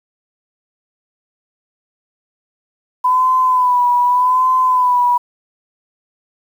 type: tone with vibrato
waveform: sine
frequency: 1000 Hz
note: B5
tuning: 21 cents sharp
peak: -10 dBFS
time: 3.04-5.18 s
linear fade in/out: 10 ms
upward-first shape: sine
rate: 0.84 Hz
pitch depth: 45 cents each way
effects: 7-bit